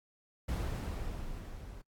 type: noise with level ramp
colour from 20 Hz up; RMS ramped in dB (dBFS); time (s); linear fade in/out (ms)
brown; -32 to -48; 0.48-1.82; 10
effects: noise-tail reverb RT60 0.1 s tail -25 dB re dry + AAC 64 kbps